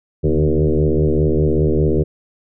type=tone with frequency modulation; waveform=sine; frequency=151.5 Hz; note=D#3; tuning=46 cents flat; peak=-12 dBFS; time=0.23-2.04 s; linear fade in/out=20 ms; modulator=77 Hz; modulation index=4.2; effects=none